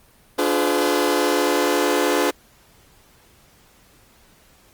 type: chord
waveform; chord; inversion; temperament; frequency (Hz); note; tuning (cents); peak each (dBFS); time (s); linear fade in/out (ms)
sawtooth; D diminished seventh; none; just; 293.7 / 352.4 / 422.9 / 507.5; D4 / F4 / Ab4 / Cb5; 0 / +16 / +31 / +47; -19; 0.38-2.31; 10
effects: pink hiss -54 dBFS RMS until 4.73 s + Opus 32 kbps